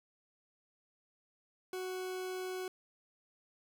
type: tone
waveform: 40% pulse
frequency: 370.5 Hz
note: F#4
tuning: 2 cents sharp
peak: -37 dBFS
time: 1.73-2.68 s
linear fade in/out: 2 ms
effects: none